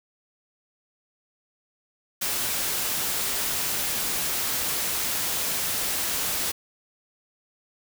white noise, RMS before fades -27 dBFS, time 2.21-6.52 s, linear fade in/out 10 ms, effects none

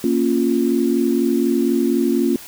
sine chord, Bb minor, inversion none, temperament equal, 233.1 / 277.2 / 349.2 Hz, Bb3 / Db4 / F4, 0 / 0 / 0 cents, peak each -19 dBFS, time 0.04-2.36 s, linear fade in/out 2 ms, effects white hiss -38 dBFS RMS until 2.47 s

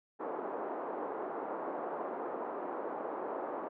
pink band-pass noise, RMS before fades -39 dBFS, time 0.19-3.69 s, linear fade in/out 20 ms, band 330 to 1100 Hz, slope 24 dB/octave, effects none

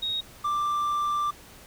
sine / triangle tone pair in turn, 3761 / 1179.9 Hz, A#7 / D6, +15 / +8 cents, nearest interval octave + minor sixth, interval 2007 cents, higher first, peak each -26 / -22 dBFS, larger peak second, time 0.02-0.21 / 0.44-1.31 s, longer second, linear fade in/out 10 ms, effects pink hiss -49 dBFS RMS until 1.66 s

